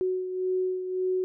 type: beating tone pair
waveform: sine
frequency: 370 / 371.8 Hz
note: F#4 / F#4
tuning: 0 / +8 cents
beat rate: 1.8 Hz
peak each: -26 / -34 dBFS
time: 0.01-1.24 s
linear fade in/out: 0 ms
effects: none